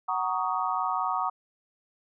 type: chord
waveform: sine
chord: D# minor seventh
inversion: first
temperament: just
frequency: 746.7 / 933.4 / 1120.1 / 1244.5 Hz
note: F#5 / A#5 / C#6 / D#6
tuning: +16 / +2 / +18 / 0 cents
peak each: -31 dBFS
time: 0.08-1.3 s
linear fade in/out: 10 ms
effects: none